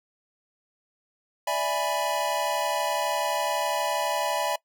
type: chord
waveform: square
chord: E dominant seventh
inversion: third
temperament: equal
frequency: 587.3 / 659.3 / 830.6 / 987.8 Hz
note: D5 / E5 / G#5 / B5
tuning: 0 / 0 / 0 / 0 cents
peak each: -31 dBFS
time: 1.47-4.56 s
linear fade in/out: 5 ms
effects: noise-tail reverb RT60 0.1 s tail -22 dB re dry